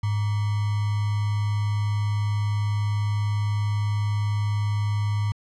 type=tone with sample-and-hold; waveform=sine; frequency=103.83 Hz; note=G#2; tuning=in tune; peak=-21 dBFS; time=0.03-5.32 s; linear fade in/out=5 ms; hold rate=1050 Hz; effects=low-pass 6000 Hz 12 dB/octave